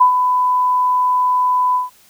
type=tone with ADSR envelope; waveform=sine; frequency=1000 Hz; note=B5; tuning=21 cents sharp; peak=-5 dBFS; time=0-1.9 s; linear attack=12 ms; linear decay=100 ms; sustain=-7 dB; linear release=150 ms; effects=white hiss -50 dBFS RMS until 2.09 s